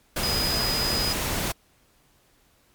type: tone in noise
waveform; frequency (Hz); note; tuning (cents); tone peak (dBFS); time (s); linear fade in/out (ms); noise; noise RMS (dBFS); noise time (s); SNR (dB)
sine; 4978; D#8; 0; -25; 0.23-1.13; 5; pink; -27; 0.16-1.52; -1
effects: pink hiss -62 dBFS RMS until 2.74 s + MP3 96 kbps